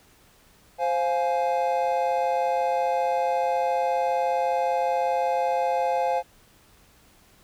triangle chord, F minor, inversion second, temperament just, 523.8 / 698.5 / 838.1 Hz, C5 / F5 / Ab5, +2 / 0 / +16 cents, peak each -24 dBFS, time 0.78-6.23 s, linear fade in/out 50 ms, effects pink hiss -57 dBFS RMS until 7.43 s

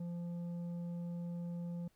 sine tone with tanh clipping, 172.7 Hz, F3, 19 cents flat, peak -40 dBFS, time 0-1.88 s, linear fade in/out 5 ms, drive 7 dB, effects pink hiss -75 dBFS RMS until 1.95 s

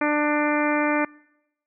harmonic tone, 297.2 Hz, D4, 21 cents sharp, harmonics 1 / 2 / 3 / 4 / 5 / 6 / 7 / 8, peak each -23 / -26 / -28 / -29 / -30 / -31 / -31 / -32 dBFS, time 0.01-1.05 s, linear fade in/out 5 ms, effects noise-tail reverb RT60 0.9 s tail -26 dB re dry

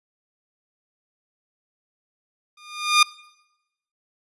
15% pulse tone with exponential growth, 1213 Hz, D#6, 44 cents flat, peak -4 dBFS, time 2.57-3.03 s, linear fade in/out 5 ms, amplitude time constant 100 ms, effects noise-tail reverb RT60 0.9 s tail -22 dB re dry + resampled to 24000 Hz

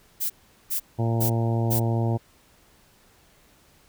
violet noise bursts, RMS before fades -26 dBFS, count 4, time 0.2-1.8 s, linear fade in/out 20 ms, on 100 ms, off 400 ms
harmonic tone, 115.1 Hz, A#2, 22 cents flat, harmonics 1 / 2 / 3 / 4 / 5 / 6 / 7 / 8, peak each -22 / -30 / -31 / -36 / -36 / -36 / -38 / -40 dBFS, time 0.98-2.18 s, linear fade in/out 20 ms
effects pink hiss -58 dBFS RMS until 3.88 s

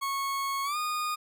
40% pulse tone with pitch glide, 1100 to 1227.6 Hz, C#6 to D#6, -14 to -24 cents, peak -28 dBFS, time 0.01-1.16 s, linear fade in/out 20 ms, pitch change +190 cents, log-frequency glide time 0.64-0.77 s, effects none

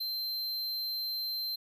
square tone, 4120 Hz, C8, 28 cents flat, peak -33 dBFS, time 0-1.56 s, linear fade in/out 10 ms, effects none

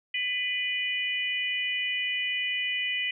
sine tone cluster, 1999 / 2458 / 2971 Hz, B6 / D#7 / F#7, +20 / -22 / +6 cents, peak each -31 dBFS, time 0.14-3.11 s, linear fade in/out 5 ms, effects none

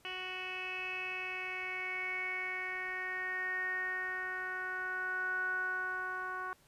10% pulse tone with low-pass filter sweep, 370 Hz, F#4, in tune, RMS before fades -38 dBFS, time 0.05-6.53 s, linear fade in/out 0 ms, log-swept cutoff 2900 to 1300 Hz, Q 9.2, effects pink hiss -66 dBFS RMS until 6.67 s + resampled to 32000 Hz

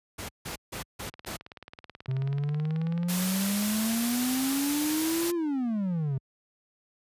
pink noise bursts, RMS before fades -36 dBFS, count 5, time 0.18-1.37 s, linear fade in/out 10 ms, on 110 ms, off 160 ms
click train, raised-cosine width 0.3 ms, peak -27 dBFS, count 51, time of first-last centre 1.14-3.843 s, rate 18.5 Hz
triangle exponential two-way sweep, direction up then down, 129.6 to 349.2 to 129.6 Hz, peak -24 dBFS, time 2.08-6.18 s, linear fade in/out 5 ms, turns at 5.34 s
white noise, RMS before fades -32 dBFS, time 3.08-5.32 s, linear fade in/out 20 ms
effects high-pass 60 Hz 12 dB/octave + resampled to 32000 Hz

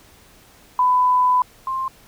sine tone pair in turn, 1000 / 1053.9 Hz, B5 / C6, +21 / +12 cents, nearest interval minor second, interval 91 cents, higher second, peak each -13 / -21 dBFS, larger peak first, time 0.79-1.42 / 1.67-1.88 s, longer first, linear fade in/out 2 ms, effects pink hiss -50 dBFS RMS until 2.07 s

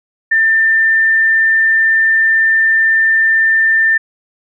sine tone, 1791 Hz, A6, 30 cents sharp, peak -8 dBFS, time 0.31-3.98 s, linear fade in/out 10 ms, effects none

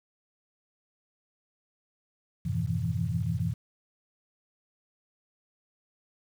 sine tone cluster, 89 / 104.5 / 124.3 / 163.2 / 170.2 Hz, F2 / G#2 / B2 / E3 / F3, +33 / +11 / +12 / -17 / -44 cents, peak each -34 / -33 / -32 / -32 / -36 dBFS, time 2.45-3.54 s, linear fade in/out 10 ms, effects 9-bit

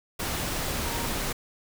sine tone in noise, 932.3 Hz, A#5, in tune, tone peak -37 dBFS, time 0.85-1.07 s, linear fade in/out 10 ms, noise pink, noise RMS -30 dBFS, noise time 0.19-1.33 s, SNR -10 dB, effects none

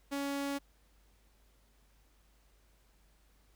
sawtooth tone, 280.3 Hz, C#4, 19 cents sharp, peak -30 dBFS, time 0.11-0.59 s, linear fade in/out 20 ms, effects added 50 Hz sine -65 dBFS peak until 3.55 s + pink hiss -71 dBFS RMS until 3.55 s

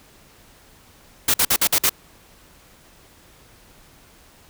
white noise bursts, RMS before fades -17 dBFS, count 6, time 1.28-1.895 s, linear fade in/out 5 ms, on 60 ms, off 51 ms, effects pink hiss -51 dBFS RMS until 4.49 s

